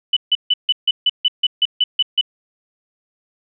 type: tone bursts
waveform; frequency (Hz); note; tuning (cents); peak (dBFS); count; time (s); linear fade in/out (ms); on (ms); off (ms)
sine; 2984; F#7; +14; -11; 12; 0.13-2.212; 5; 36; 150
effects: none